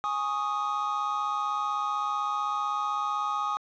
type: chord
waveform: triangle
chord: Ab suspended fourth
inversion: none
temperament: equal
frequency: 830.6 / 1108.7 / 1244.5 Hz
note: Ab5 / Db6 / Eb6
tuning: 0 / 0 / 0 cents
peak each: -31 / -32 / -27 dBFS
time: 0.04-3.57 s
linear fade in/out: 0 ms
effects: resampled to 16000 Hz + 9-bit